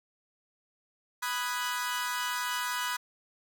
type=chord; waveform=sawtooth; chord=G# minor seventh; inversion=first; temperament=equal; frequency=987.8 / 1244.5 / 1480 / 1661.2 Hz; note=B5 / D#6 / F#6 / G#6; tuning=0 / 0 / 0 / 0 cents; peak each=-30 / -34 / -33 / -35 dBFS; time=1.22-2.97 s; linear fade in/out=10 ms; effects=none